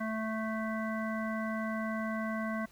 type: harmonic tone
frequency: 220 Hz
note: A3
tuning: in tune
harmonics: 1 / 3 / 5 / 7 / 9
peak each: -34 / -39 / -41 / -42 / -44 dBFS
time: 0-2.66 s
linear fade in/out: 10 ms
effects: pink hiss -61 dBFS RMS until 2.71 s